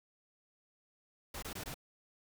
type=noise bursts; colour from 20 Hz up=pink; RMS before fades=-43 dBFS; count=4; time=1.34-1.743 s; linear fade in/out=5 ms; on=85 ms; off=21 ms; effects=none